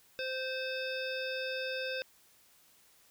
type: harmonic tone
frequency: 520 Hz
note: C5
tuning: 11 cents flat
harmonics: 1 / 3 / 5 / 7 / 9 / 10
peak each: -37 / -40 / -41 / -44 / -49 / -47 dBFS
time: 0.19-2.02 s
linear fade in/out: 0 ms
effects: white hiss -64 dBFS RMS until 3.1 s